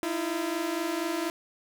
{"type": "tone pair together", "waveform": "sawtooth", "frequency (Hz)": [314.3, 338.5], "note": ["D#4", "E4"], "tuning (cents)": [18, 46], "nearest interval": "minor second", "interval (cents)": 128, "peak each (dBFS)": [-29, -26], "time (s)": [0.03, 1.3], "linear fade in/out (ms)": 0, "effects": []}